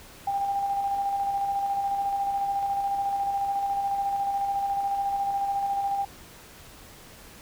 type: tone with tremolo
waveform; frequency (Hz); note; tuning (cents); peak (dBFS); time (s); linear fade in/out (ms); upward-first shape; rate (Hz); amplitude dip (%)
sine; 796; G5; +26; -23; 0.27-6.05; 5; square; 14; 30
effects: pink hiss -48 dBFS RMS until 7.41 s